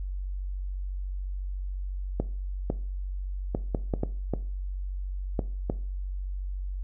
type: clicks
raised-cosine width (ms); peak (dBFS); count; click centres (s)
2; -13; 9; 2.2 / 2.701 / 3.549 / 3.748 / 3.938 / 4.034 / 4.337 / 5.392 / 5.699
effects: noise-tail reverb RT60 0.4 s tail -17 dB re dry + added 47 Hz sine -30 dBFS peak until 6.83 s